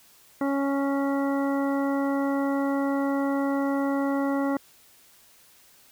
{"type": "harmonic tone", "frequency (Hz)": 277.4, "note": "C#4", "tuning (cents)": 1, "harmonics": [1, 2, 3, 4, 5, 7], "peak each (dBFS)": [-24, -30, -34, -36, -38, -41], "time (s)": [0.41, 4.57], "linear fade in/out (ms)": 2, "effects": ["white hiss -56 dBFS RMS until 5.91 s"]}